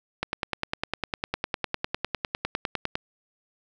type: click train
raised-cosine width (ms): 0.3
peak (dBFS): -10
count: 28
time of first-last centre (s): 0.23-2.955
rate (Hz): 9.91
effects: none